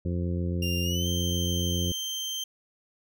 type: harmonic tone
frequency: 87.31 Hz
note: F2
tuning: in tune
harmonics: 1 / 2 / 3 / 4 / 5 / 6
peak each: -28 / -31 / -38 / -37 / -43 / -42 dBFS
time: 0.05-1.92 s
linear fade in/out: 5 ms
type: tone with pitch glide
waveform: 30% pulse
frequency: 2794 to 3136 Hz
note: F7 to G7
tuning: 0 to 0 cents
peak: -28 dBFS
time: 0.62-2.44 s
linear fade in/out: 5 ms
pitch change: +200 cents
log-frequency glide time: 0.83-1.07 s
effects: none